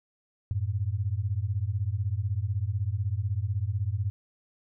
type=beating tone pair; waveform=sine; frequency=92.5 / 108.5 Hz; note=F#2 / A2; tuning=0 / -24 cents; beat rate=16 Hz; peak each=-29 dBFS; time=0.51-4.1 s; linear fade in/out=0 ms; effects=none